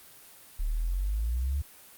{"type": "exponential sweep", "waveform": "sine", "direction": "up", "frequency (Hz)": [34.99, 73.42], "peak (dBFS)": -26, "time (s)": [0.59, 1.62], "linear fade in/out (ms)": 10, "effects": ["white hiss -52 dBFS RMS until 1.97 s", "Opus 32 kbps"]}